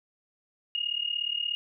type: tone with amplitude modulation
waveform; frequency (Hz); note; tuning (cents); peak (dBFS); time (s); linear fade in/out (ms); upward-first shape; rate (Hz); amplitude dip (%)
sine; 2856; F7; +38; -24; 0.75-1.55; 0; sine; 36.9; 85
effects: none